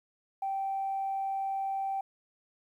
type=tone; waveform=sine; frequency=779 Hz; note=G5; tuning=11 cents flat; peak=-29 dBFS; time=0.42-2.01 s; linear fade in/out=5 ms; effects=tanh soft clip ceiling -25 dBFS + 11-bit